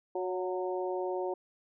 harmonic tone with a mistuned harmonic, 183.1 Hz, F#3, 18 cents flat, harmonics 2 / 3 / 4 / 5, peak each -33 / -37 / -39 / -41 dBFS, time 0.15-1.34 s, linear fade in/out 5 ms, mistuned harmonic 3, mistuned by +25 cents, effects none

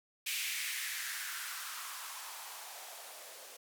violet noise with band-pass filter sweep, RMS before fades -42 dBFS, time 0.26-3.57 s, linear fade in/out 10 ms, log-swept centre 2500 to 490 Hz, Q 2.9, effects none

